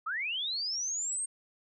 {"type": "linear sweep", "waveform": "sine", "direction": "up", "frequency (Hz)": [1199, 8620], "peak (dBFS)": -31, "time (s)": [0.06, 1.26], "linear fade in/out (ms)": 10, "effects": []}